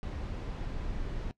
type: noise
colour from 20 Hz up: brown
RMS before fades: -36 dBFS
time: 0.03-1.31 s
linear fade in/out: 0 ms
effects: noise-tail reverb RT60 0.1 s tail -19 dB re dry + low-pass 5000 Hz 12 dB/octave